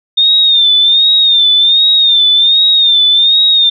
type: tone with vibrato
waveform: sine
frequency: 3640 Hz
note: A#7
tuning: 42 cents flat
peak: -5 dBFS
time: 0.17-3.7 s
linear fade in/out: 10 ms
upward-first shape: sine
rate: 1.3 Hz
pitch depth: 73 cents each way
effects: none